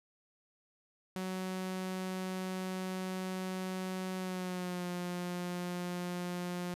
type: tone with pitch glide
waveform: sawtooth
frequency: 186.4 to 177.57 Hz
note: F#3 to F3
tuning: +13 to +29 cents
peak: -32 dBFS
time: 1.16-6.74 s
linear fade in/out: 0 ms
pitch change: -84 cents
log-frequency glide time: 4.17-4.87 s
effects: resampled to 32000 Hz